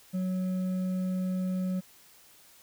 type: tone with hard clipping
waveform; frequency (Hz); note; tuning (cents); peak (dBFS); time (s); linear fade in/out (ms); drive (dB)
triangle; 185; F#3; 0; -29; 0.13-1.81; 20; 8
effects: white hiss -57 dBFS RMS until 2.62 s